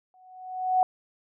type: tone with exponential growth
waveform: sine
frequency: 742 Hz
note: F#5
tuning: 5 cents sharp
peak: -16 dBFS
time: 0.14-0.83 s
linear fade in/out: 1 ms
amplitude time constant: 150 ms
effects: none